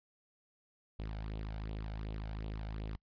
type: tone with flanger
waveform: sawtooth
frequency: 53.3 Hz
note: G#1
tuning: 46 cents sharp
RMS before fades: -41 dBFS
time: 0.99-2.96 s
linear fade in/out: 0 ms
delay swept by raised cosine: 0.28 to 1.38 ms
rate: 2.7 Hz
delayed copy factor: +0.6
effects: noise-tail reverb RT60 0.1 s tail -25 dB re dry + resampled to 11025 Hz